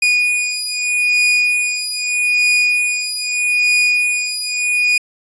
40% pulse beating tone pair, 2459 / 2459.8 Hz, D#7 / D#7, -21 / -20 cents, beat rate 0.8 Hz, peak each -16 dBFS, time 0.02-4.98 s, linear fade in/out 5 ms, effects resampled to 22050 Hz

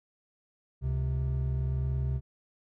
triangle tone pair together, 69.37 / 130.81 Hz, C#2 / C3, +2 / 0 cents, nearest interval major seventh, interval 1098 cents, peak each -28 / -28 dBFS, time 0.81-2.21 s, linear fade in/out 50 ms, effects none

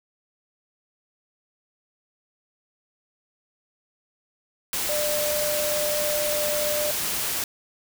sine tone in noise, 597 Hz, D5, 28 cents sharp, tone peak -25 dBFS, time 4.89-6.91 s, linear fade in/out 2 ms, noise white, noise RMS -27 dBFS, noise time 4.73-7.44 s, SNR -1 dB, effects none

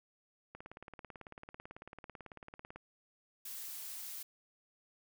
click train, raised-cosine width 0.5 ms, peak -33 dBFS, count 41, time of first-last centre 0.55-2.76 s, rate 18.1 Hz
blue noise, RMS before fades -45 dBFS, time 3.45-4.23 s, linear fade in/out 5 ms
effects none

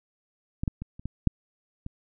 clicks, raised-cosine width 5 ms, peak -16 / -13 / -22 / -30 / -19 / -7 / -23 dBFS, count 7, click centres 0.635 / 0.678 / 0.82 / 0.995 / 1.056 / 1.273 / 1.864 s, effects none

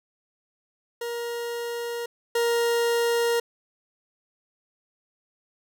40% pulse tone pair in turn, 472 / 469.5 Hz, A#4 / A#4, +22 / +12 cents, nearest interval unison, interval 10 cents, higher first, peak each -28 / -20 dBFS, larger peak second, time 1.01-2.06 / 2.35-3.4 s, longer neither, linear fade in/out 5 ms, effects none

